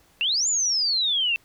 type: exponential two-way sweep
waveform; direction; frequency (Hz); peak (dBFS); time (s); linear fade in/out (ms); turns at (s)
sine; up then down; 2643 to 7230 to 2643; -20; 0.21-1.36; 0; 0.48
effects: pink hiss -59 dBFS RMS until 1.44 s